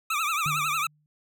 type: tone with vibrato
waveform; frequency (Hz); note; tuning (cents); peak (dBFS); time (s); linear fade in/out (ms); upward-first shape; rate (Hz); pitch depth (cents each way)
25% pulse; 1244.5; D#6; 0; -21; 0.1-0.87; 5; triangle; 11; 160
type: tone with exponential decay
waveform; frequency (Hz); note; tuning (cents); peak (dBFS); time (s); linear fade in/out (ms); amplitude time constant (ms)
sine; 150; D3; +37; -28; 0.46-1.06; 0; 130
effects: none